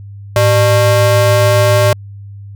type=ring-modulated tone; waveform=square; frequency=246.9 Hz; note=B3; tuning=in tune; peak=-5 dBFS; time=0.36-1.93 s; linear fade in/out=2 ms; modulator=354 Hz; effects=added 100 Hz sine -28 dBFS peak until 2.55 s

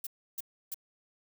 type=noise bursts; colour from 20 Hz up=violet; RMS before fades=-37 dBFS; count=3; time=0.04-0.744 s; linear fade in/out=5 ms; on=28 ms; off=310 ms; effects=none

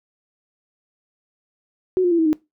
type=tone with pitch steps; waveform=sine; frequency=370 / 353.5 / 337.7 / 322.7 / 308.3 Hz; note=F#4 / F4 / E4 / E4 / D#4; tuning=0 / +21 / +42 / -37 / -16 cents; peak=-14 dBFS; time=1.97-2.33 s; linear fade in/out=0 ms; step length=72 ms; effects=noise-tail reverb RT60 0.2 s tail -21 dB re dry

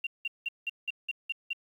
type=tone bursts; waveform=sine; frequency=2764 Hz; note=F7; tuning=19 cents flat; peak=-29 dBFS; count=8; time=0.04-1.532 s; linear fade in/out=5 ms; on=29 ms; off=180 ms; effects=10-bit

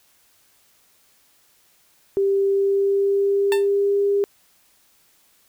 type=tone with pitch glide; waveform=sine; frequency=393.8 to 401.8 Hz; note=G4 to G4; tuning=+8 to +43 cents; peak=-16 dBFS; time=2.17-4.24 s; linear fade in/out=0 ms; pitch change=+35 cents; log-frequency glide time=2.44-4.01 s
type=tone with exponential decay; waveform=15% pulse; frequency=893 Hz; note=A5; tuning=25 cents sharp; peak=-14 dBFS; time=3.52-3.68 s; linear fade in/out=1 ms; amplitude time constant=33 ms
effects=white hiss -59 dBFS RMS until 5.48 s

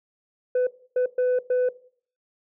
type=tone bursts at uneven times; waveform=sine; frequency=501 Hz; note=B4; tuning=25 cents sharp; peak=-16 dBFS; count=4; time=0.55-0.67 / 0.96-1.06 / 1.18-1.39 / 1.5-1.69 s; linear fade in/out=5 ms; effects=noise-tail reverb RT60 0.5 s tail -19 dB re dry + tanh soft clip ceiling -18 dBFS

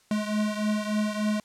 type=beating tone pair; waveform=square; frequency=210.8 / 214.2 Hz; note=G#3 / A3; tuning=+26 / -46 cents; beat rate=3.4 Hz; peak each=-27 / -31 dBFS; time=0.11-1.4 s; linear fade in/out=2 ms; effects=white hiss -62 dBFS RMS until 1.44 s + low-pass 9000 Hz 12 dB/octave

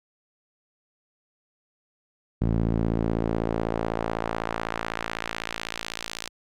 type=tone with band-pass filter sweep; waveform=sawtooth; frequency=56 Hz; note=A1; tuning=31 cents sharp; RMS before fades=-28 dBFS; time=2.41-6.29 s; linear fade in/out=10 ms; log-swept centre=170 to 5000 Hz; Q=0.84; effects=none

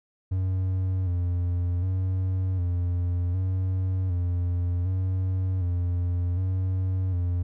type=tone with vibrato; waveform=triangle; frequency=90.7 Hz; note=F#2; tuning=34 cents flat; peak=-21 dBFS; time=0.31-7.43 s; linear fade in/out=10 ms; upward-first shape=square; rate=0.66 Hz; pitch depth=50 cents each way; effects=none

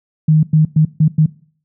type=tone bursts at uneven times; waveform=sine; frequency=155.5 Hz; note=D#3; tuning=1 cent flat; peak=-6 dBFS; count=5; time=0.28-0.43 / 0.53-0.65 / 0.76-0.85 / 1-1.08 / 1.18-1.26 s; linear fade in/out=5 ms; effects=noise-tail reverb RT60 0.5 s tail -20 dB re dry + high-pass 100 Hz 12 dB/octave

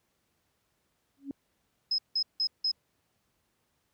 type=tone with exponential growth; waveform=sine; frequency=277.2 Hz; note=C#4; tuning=in tune; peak=-30 dBFS; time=1.17-1.31 s; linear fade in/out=1 ms; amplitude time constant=29 ms
type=tone bursts; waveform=sine; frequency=5120 Hz; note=D#8; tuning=49 cents sharp; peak=-25 dBFS; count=4; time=1.91-2.716 s; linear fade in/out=5 ms; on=74 ms; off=170 ms
effects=pink hiss -75 dBFS RMS until 3.93 s + high-pass 60 Hz 12 dB/octave

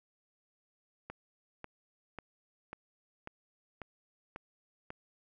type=click train; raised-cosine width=0.5 ms; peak=-27 dBFS; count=8; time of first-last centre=1.1-4.904 s; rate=1.84 Hz; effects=none

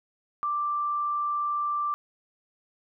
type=tone; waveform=sine; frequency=1177 Hz; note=D6; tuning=3 cents sharp; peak=-25 dBFS; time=0.43-1.94 s; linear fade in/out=0 ms; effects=none

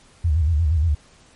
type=tone with vibrato; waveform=sine; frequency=79 Hz; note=D#2; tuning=27 cents sharp; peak=-15 dBFS; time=0.24-0.95 s; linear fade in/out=10 ms; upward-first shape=square; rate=8.5 Hz; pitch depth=120 cents each way; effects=pink hiss -52 dBFS RMS until 1.35 s + MP3 48 kbps

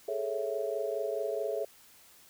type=chord; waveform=sine; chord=A major seventh; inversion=third; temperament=equal; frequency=415.3 / 440 / 554.4 / 659.3 Hz; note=G#4 / A4 / C#5 / E5; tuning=0 / 0 / 0 / 0 cents; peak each=-36 / -36 / -36 / -36 dBFS; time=0.08-1.65 s; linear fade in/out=5 ms; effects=white hiss -58 dBFS RMS until 2.29 s

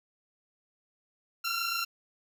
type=tone pair together; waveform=15% pulse; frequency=1353 / 1381.4 Hz; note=E6 / F6; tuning=+45 / -19 cents; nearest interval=unison; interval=36 cents; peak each=-26 dBFS; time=1.44-1.85 s; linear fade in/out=10 ms; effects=none

